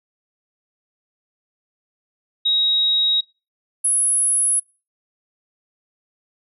sine tone pair in turn, 3800 / 10689 Hz, A#7 / E9, +33 / +23 cents, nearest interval octave + tritone, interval 1790 cents, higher second, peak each -15 dBFS, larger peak neither, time 2.45-3.21 / 3.84-4.6 s, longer neither, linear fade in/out 10 ms, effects noise-tail reverb RT60 0.3 s tail -25 dB re dry

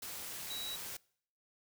sine tone in noise, 3890 Hz, B7, 27 cents flat, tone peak -40 dBFS, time 0.5-0.76 s, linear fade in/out 5 ms, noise white, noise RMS -44 dBFS, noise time 0.02-0.97 s, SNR +1 dB, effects noise-tail reverb RT60 0.6 s tail -24 dB re dry

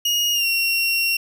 30% pulse tone with pitch glide, 2872 to 2739 Hz, F7 to F7, +48 to -34 cents, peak -15 dBFS, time 0.05-1.17 s, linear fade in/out 5 ms, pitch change -82 cents, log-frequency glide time 0.33-0.46 s, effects none

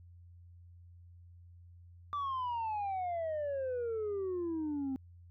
sine exponential sweep, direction down, 1178 to 260.4 Hz, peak -31 dBFS, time 2.13-4.96 s, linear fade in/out 0 ms, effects tanh soft clip ceiling -32 dBFS + added 87 Hz sine -53 dBFS peak until 5.3 s

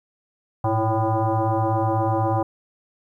sine tone with frequency modulation, 335.6 Hz, E4, 31 cents sharp, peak -18 dBFS, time 0.64-2.43 s, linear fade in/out 5 ms, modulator 221 Hz, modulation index 3, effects 10-bit

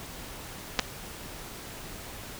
clicks, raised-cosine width 0.2 ms, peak -6 dBFS, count 2, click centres 0.791 / 0.795 s, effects pink hiss -42 dBFS RMS until 2.39 s

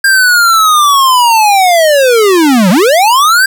square linear two-way sweep, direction down then up, 1607 to 170 to 1607 Hz, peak -5 dBFS, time 0.04-3.46 s, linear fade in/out 5 ms, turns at 2.7 s, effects none

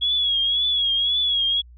sine tone with vibrato, 3339 Hz, G#7, 9 cents sharp, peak -18 dBFS, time 0.01-1.62 s, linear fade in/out 20 ms, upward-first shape triangle, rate 1.9 Hz, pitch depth 76 cents each way, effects added 60 Hz sine -43 dBFS peak until 1.77 s

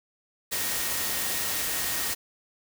sine tone in noise, 1864.7 Hz, A#6, in tune, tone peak -40 dBFS, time 0.51-2.15 s, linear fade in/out 20 ms, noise white, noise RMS -29 dBFS, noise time 0.51-2.15 s, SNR -14 dB, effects none

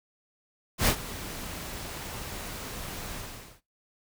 pink noise with ADSR envelope, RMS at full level -21 dBFS, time 0.78-3.61 s, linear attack 91 ms, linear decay 82 ms, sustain -17 dB, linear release 470 ms, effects noise-tail reverb RT60 0.2 s tail -19 dB re dry

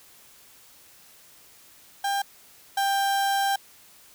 35% pulse tone pair in turn, 797 / 790.6 Hz, G5 / G5, +28 / +15 cents, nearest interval unison, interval 13 cents, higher first, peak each -22 / -20 dBFS, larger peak second, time 2.04-2.22 / 2.77-3.56 s, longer second, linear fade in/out 5 ms, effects white hiss -53 dBFS RMS until 4.14 s

